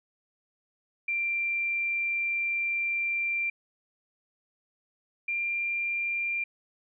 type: tone pair in turn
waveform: sine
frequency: 2365 / 2383 Hz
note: D7 / D7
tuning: +12 / +25 cents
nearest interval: unison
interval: 13 cents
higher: second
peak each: -26 / -27 dBFS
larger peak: first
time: 1.08-3.5 / 5.28-6.44 s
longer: first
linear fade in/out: 5 ms
effects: none